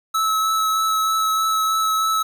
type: tone with vibrato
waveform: square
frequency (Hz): 1300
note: E6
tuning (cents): -24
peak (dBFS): -18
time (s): 0.14-2.23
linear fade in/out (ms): 10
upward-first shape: sine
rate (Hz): 3.2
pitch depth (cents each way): 10
effects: 8-bit